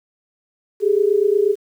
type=tone pair together; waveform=sine; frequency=395.1 / 423.5 Hz; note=G4 / G#4; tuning=+14 / +34 cents; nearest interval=minor second; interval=120 cents; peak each=-16 dBFS; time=0.8-1.56 s; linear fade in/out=50 ms; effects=8-bit